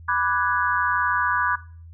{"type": "chord", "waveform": "sine", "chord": "G# half-diminished seventh", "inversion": "first", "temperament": "equal", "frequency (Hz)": [987.8, 1174.7, 1480, 1661.2], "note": ["B5", "D6", "F#6", "G#6"], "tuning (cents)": [0, 0, 0, 0], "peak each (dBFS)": -25, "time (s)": [0.08, 1.56], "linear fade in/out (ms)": 10, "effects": ["noise-tail reverb RT60 0.4 s tail -17 dB re dry", "added 83 Hz sine -40 dBFS peak until 1.93 s"]}